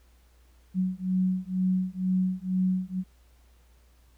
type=beating tone pair; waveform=sine; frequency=184.4 / 186.5 Hz; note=F#3 / F#3; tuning=-6 / +14 cents; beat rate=2.1 Hz; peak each=-27 / -27 dBFS; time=0.74-3.04 s; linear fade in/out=50 ms; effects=added 60 Hz sine -56 dBFS peak until 4.17 s + pink hiss -66 dBFS RMS until 4.17 s